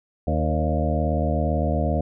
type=harmonic tone with a mistuned harmonic; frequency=77.78 Hz; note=D#2; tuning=in tune; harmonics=1 / 2 / 3 / 4 / 6 / 7 / 8 / 9; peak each=-23 / -27 / -28 / -32 / -33 / -30 / -30 / -30 dBFS; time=0.27-2.01 s; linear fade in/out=5 ms; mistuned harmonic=8; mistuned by=-27 cents; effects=none